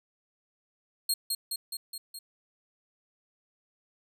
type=tone with echo; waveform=20% pulse; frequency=4252 Hz; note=C8; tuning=27 cents sharp; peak=-19 dBFS; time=1.09-1.14 s; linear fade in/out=5 ms; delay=210 ms; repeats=5; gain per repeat=-3 dB; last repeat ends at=2.19 s; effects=none